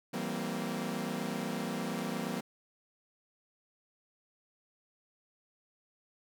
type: chord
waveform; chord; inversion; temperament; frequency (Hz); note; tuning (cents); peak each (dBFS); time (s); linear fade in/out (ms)
sawtooth; C dominant seventh; first; equal with one note detuned; 164.81 / 192.41 / 233.1 / 261.6; E3 / G3 / Bb3 / C4; 0 / -32 / 0 / 0; -37 / -35 / -34 / -37; 0.13-2.41; 10
effects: none